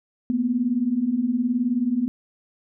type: beating tone pair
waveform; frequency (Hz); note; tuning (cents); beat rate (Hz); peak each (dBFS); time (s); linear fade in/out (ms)
sine; 230.1 / 249.1; A#3 / B3; -22 / +15; 19; -25 / -21; 0.3-2.08; 0
effects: none